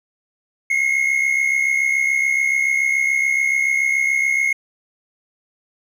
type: tone pair together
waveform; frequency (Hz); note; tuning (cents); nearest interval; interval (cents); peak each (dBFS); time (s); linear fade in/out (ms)
triangle; 2104 / 2171; C7 / C#7; +9 / -37; minor second; 54; -20 / -15; 0.7-4.53; 5
effects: none